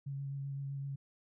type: tone with vibrato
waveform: sine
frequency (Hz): 138.59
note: C#3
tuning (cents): 0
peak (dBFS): -37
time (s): 0.06-0.96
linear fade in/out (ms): 10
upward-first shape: sine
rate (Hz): 7.8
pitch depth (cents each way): 15
effects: none